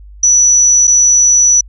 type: tone with dropouts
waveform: sine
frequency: 5920 Hz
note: F#8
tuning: in tune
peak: -5 dBFS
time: 0.23-1.61 s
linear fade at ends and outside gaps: 5 ms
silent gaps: 0.872-0.876 s
effects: added 50 Hz sine -32 dBFS peak until 1.68 s